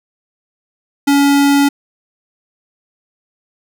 square tone, 282.2 Hz, C#4, 31 cents sharp, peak -9 dBFS, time 1.07-1.69 s, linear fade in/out 10 ms, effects none

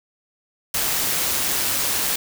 white noise with amplitude modulation, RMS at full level -21 dBFS, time 0.74-2.16 s, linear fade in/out 5 ms, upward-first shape sine, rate 136 Hz, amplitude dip 25%, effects none

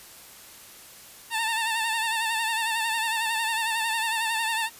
15% pulse tone with vibrato, 900 Hz, A5, 39 cents sharp, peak -18 dBFS, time 1.3-4.7 s, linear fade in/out 50 ms, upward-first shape sine, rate 11 Hz, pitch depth 53 cents each way, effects white hiss -47 dBFS RMS until 4.79 s + resampled to 32000 Hz

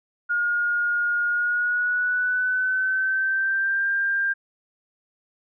sine tone with pitch glide, 1428 to 1593.6 Hz, F6 to G6, +38 to +28 cents, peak -20 dBFS, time 0.29-4.34 s, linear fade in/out 20 ms, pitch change +190 cents, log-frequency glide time 1.27-3.89 s, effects none

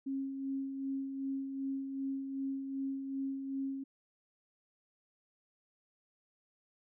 sine tone with tremolo, 271 Hz, C#4, 39 cents flat, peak -33 dBFS, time 0.06-3.84 s, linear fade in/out 10 ms, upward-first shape sine, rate 2.6 Hz, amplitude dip 45%, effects none

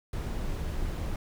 brown noise, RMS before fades -32 dBFS, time 0.13-1.16 s, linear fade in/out 2 ms, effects none

